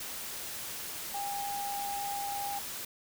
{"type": "tone in noise", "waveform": "sine", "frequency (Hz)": 806, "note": "G5", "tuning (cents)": 48, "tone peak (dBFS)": -34, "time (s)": [1.14, 2.59], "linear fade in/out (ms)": 5, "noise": "white", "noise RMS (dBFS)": -40, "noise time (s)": [0, 2.85], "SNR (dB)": 3, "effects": []}